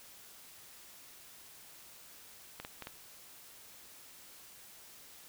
clicks, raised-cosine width 0.3 ms, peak -26 dBFS, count 4, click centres 2.6 / 2.649 / 2.823 / 2.871 s, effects white hiss -55 dBFS RMS until 5.28 s

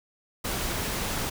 pink noise, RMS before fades -30 dBFS, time 0.44-1.3 s, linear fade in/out 10 ms, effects none

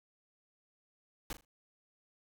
pink noise with echo, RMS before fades -40 dBFS, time 1.3-1.33 s, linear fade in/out 2 ms, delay 40 ms, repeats 3, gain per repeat -12 dB, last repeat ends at 1.45 s, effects none

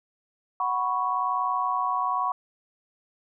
sine chord, F# suspended fourth, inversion none, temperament equal, 740 / 987.8 / 1108.7 Hz, F#5 / B5 / C#6, 0 / 0 / 0 cents, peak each -30 / -28 / -26 dBFS, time 0.6-2.32 s, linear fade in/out 2 ms, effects none

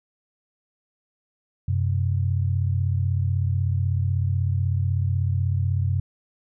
sine tone pair together, 93.2 / 129.37 Hz, F#2 / C3, +13 / -19 cents, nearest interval tritone, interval 568 cents, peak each -21 / -25 dBFS, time 1.68-6 s, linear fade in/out 5 ms, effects none

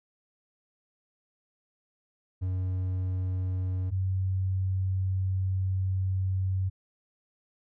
triangle / sine tone pair in turn, 92.5 / 94.5 Hz, F#2 / F#2, 0 / +37 cents, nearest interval unison, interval 37 cents, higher second, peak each -25 dBFS, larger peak neither, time 2.41-3.91 / 3.91-6.7 s, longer second, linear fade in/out 20 ms, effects none

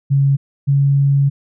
sine tone pair in turn, 138.59 / 139.63 Hz, C#3 / C#3, 0 / +13 cents, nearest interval unison, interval 13 cents, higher second, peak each -10 dBFS, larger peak neither, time 0.1-0.37 / 0.67-1.3 s, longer second, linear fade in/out 20 ms, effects none

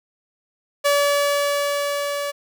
sawtooth tone with level ramp, 573 Hz, D5, 43 cents flat, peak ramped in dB -11 to -20 dBFS, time 0.84-2.32 s, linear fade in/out 20 ms, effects none

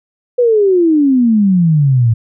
sine exponential sweep, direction down, 502 to 110 Hz, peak -7 dBFS, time 0.38-2.14 s, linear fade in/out 10 ms, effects none

